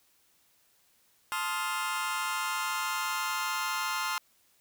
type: chord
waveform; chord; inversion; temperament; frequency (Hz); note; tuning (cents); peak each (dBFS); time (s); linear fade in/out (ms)
sawtooth; F dominant seventh; first; just; 873.1 / 1047.7 / 1257.2 / 1396.9; A5 / C6 / Eb6 / F6; -14 / +2 / +18 / 0; -34 / -30 / -34 / -31; 1.32-4.18; 0
effects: white hiss -67 dBFS RMS until 4.6 s